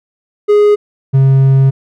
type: tone pair in turn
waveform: triangle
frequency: 415.3 / 134.72 Hz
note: G#4 / C#3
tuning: 0 / -49 cents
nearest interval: octave + perfect fifth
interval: 1949 cents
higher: first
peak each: -3 dBFS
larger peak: neither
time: 0.48-0.76 / 1.13-1.71 s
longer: second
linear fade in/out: 20 ms
effects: none